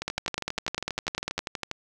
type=two click trains; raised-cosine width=0.2 ms; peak=-13 / -11 dBFS; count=22 / 14; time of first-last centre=0.02-1.714 / 0.08-1.38 s; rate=12.4 / 10 Hz; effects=none